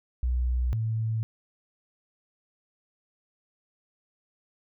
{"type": "tone pair in turn", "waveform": "sine", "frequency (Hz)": [61.74, 111.45], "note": ["B1", "A2"], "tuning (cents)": [0, 23], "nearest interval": "minor seventh", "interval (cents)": 1023, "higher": "second", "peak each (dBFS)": [-23, -25], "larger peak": "first", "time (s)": [[0.23, 0.73], [0.73, 1.23]], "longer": "neither", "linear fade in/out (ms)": 0, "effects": []}